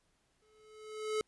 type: tone with exponential growth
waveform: square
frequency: 431 Hz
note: A4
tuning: 36 cents flat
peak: -30 dBFS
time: 0.42-1.21 s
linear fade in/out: 0 ms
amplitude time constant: 170 ms
effects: pink hiss -75 dBFS RMS until 1.27 s + resampled to 24000 Hz